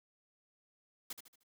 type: noise with echo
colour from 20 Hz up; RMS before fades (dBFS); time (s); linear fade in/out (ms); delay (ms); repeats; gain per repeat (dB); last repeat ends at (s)
white; -42; 1.1-1.13; 5; 76; 4; -8; 1.434
effects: none